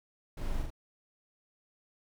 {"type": "noise with echo", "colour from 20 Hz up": "brown", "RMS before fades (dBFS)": -37, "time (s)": [0.37, 0.62], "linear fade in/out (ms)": 5, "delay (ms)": 42, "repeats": 2, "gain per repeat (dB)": -2, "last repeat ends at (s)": 0.704, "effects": []}